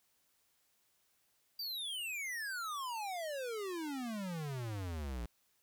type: exponential sweep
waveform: square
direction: down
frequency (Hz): 4769 to 55.7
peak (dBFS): -39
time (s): 1.59-5.26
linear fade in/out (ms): 5
effects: white hiss -75 dBFS RMS until 5.62 s